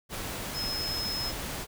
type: tone in noise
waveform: sine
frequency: 5160 Hz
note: E8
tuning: 38 cents flat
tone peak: -31 dBFS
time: 0.53-1.33 s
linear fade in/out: 50 ms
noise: pink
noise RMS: -36 dBFS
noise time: 0.09-1.67 s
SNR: +2 dB
effects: none